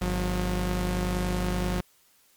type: tone pair together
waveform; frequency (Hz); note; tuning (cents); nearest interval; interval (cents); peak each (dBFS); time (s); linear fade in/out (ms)
sawtooth; 50.51 / 180; G#1 / F#3; -47 / -47; octave + minor seventh; 2200; -24; 0.01-1.81; 10
effects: white hiss -62 dBFS RMS until 2.36 s + MP3 96 kbps